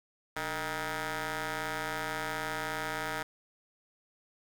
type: ring-modulated tone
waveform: 10% pulse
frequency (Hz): 162.8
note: E3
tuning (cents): -21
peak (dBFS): -22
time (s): 0.36-3.23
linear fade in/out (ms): 5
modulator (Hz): 1110
effects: none